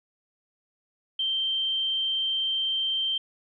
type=tone; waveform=sine; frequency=3136 Hz; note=G7; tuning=in tune; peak=-24 dBFS; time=1.19-3.18 s; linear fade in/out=5 ms; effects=none